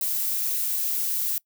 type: noise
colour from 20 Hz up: violet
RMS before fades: -26 dBFS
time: 0.01-1.38 s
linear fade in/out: 2 ms
effects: noise-tail reverb RT60 0.1 s tail -23 dB re dry